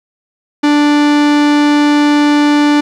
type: tone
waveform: 45% pulse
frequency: 293.7 Hz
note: D4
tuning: in tune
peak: -7 dBFS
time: 0.63-2.81 s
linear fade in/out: 10 ms
effects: low-pass 5000 Hz 12 dB/octave + 8-bit